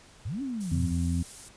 sine linear two-way sweep, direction up then down, 73.42 to 285.7 to 73.42 Hz, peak -30 dBFS, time 0.25-0.92 s, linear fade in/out 10 ms, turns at 0.42 s
violet noise, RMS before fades -39 dBFS, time 0.6-1.49 s, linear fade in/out 10 ms
harmonic tone, 85.6 Hz, F2, 34 cents flat, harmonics 1 / 2 / 3, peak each -27 / -30 / -32 dBFS, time 0.71-1.23 s, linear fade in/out 10 ms
effects pink hiss -54 dBFS RMS until 1.56 s + resampled to 22050 Hz

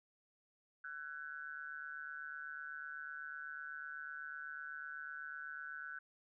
sine tone with amplitude modulation, 1500 Hz, F#6, 23 cents sharp, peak -40 dBFS, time 0.84-5.99 s, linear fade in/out 5 ms, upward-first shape sine, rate 148 Hz, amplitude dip 95%, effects none

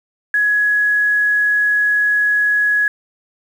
sine tone with quantisation, 1678 Hz, G#6, 17 cents sharp, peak -12 dBFS, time 0.34-2.88 s, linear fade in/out 2 ms, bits 7, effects none

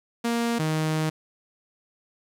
sawtooth tone pair in turn, 234.2 / 156.63 Hz, A#3 / D#3, +8 / +12 cents, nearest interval perfect fifth, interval 696 cents, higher first, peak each -19 dBFS, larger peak neither, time 0.24-0.59 / 0.59-1.1 s, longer second, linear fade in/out 10 ms, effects low-pass 12000 Hz 12 dB/octave + 9-bit

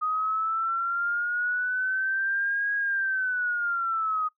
sine linear two-way sweep, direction up then down, 1244.5 to 1649 to 1244.5 Hz, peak -24 dBFS, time 0.01-4.29 s, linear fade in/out 20 ms, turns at 2.74 s, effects noise-tail reverb RT60 0.1 s tail -19 dB re dry

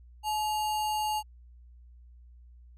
sine tone with sample-and-hold, 855 Hz, A5, 50 cents flat, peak -27 dBFS, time 0.23-1.23 s, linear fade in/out 50 ms, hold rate 3675 Hz, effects added 60 Hz sine -50 dBFS peak until 2.77 s + resampled to 32000 Hz

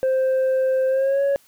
sine tone with pitch glide, 523.3 to 557.6 Hz, C5 to C#5, 0 to +10 cents, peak -14 dBFS, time 0.03-1.36 s, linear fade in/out 0 ms, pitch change +110 cents, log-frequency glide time 0.88-1.22 s, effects tanh soft clip ceiling -16 dBFS + white hiss -56 dBFS RMS until 1.47 s

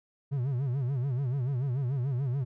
triangle tone with vibrato, 130.81 Hz, C3, in tune, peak -25 dBFS, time 0.31-2.45 s, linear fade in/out 20 ms, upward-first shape sine, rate 6.9 Hz, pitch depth 160 cents each way, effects none

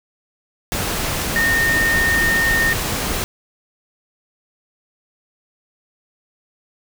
sine tone in noise, 1833 Hz, A#6, 30 cents flat, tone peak -15 dBFS, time 1.36-2.73 s, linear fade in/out 0 ms, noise pink, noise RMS -22 dBFS, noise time 0.72-3.24 s, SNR +4 dB, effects none

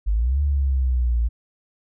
sine exponential two-way sweep, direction up then down, 48.19 to 73 to 56.6 Hz, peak -17 dBFS, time 0.06-1.29 s, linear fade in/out 20 ms, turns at 0.41 s, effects none

